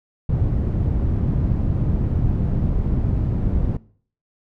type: low-pass noise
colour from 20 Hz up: white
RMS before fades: -20 dBFS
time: 0.29-3.77 s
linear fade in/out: 5 ms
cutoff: 120 Hz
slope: 12 dB/octave
effects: noise-tail reverb RT60 0.5 s tail -20 dB re dry